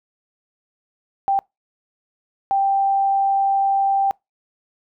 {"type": "tone bursts at uneven times", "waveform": "sine", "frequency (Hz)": 786, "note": "G5", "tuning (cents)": 4, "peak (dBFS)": -15, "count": 2, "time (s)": [[1.28, 1.39], [2.51, 4.11]], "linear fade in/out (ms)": 0, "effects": ["noise-tail reverb RT60 0.2 s tail -26 dB re dry"]}